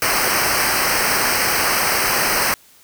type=noise with comb filter; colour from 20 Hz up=pink; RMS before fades=-18 dBFS; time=0.02-2.54 s; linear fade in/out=0 ms; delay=0.28 ms; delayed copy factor=-0.9; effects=white hiss -50 dBFS RMS until 2.83 s